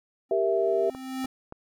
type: tone with exponential growth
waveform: square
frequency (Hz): 261.6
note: C4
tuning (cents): 0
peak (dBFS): -28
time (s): 0.29-1.26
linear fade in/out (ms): 5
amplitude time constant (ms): 210
type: chord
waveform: sine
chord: E diminished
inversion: first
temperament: equal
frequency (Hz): 392 / 466.2 / 659.3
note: G4 / Bb4 / E5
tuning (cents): 0 / 0 / 0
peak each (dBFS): -25 / -28 / -25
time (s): 0.31-0.9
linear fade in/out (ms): 2
type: clicks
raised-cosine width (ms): 1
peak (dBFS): -25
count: 3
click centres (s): 0.949 / 1.245 / 1.524
effects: none